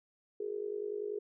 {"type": "tone with amplitude modulation", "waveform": "sine", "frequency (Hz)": 415.3, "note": "G#4", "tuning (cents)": 0, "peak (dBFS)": -31, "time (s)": [0.4, 1.19], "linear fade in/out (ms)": 5, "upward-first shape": "sine", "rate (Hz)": 50.3, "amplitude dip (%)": 85, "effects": []}